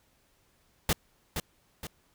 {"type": "noise with echo", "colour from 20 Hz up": "pink", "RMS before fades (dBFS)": -25, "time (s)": [0.89, 0.93], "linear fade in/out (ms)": 2, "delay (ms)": 470, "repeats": 2, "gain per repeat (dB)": -7, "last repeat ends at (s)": 1.87, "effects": ["pink hiss -68 dBFS RMS until 2.14 s"]}